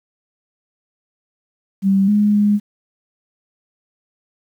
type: tone with pitch steps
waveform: sine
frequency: 194.7 / 207.9 / 206.6 Hz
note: G3 / G#3 / G#3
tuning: -12 / +2 / -9 cents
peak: -11 dBFS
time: 1.82-2.6 s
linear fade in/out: 50 ms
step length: 260 ms
effects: 8-bit